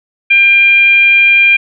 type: tone with frequency modulation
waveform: sine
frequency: 2396 Hz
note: D7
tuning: 34 cents sharp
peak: -4 dBFS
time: 0.3-1.57 s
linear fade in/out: 10 ms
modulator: 809 Hz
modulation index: 0.29
effects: none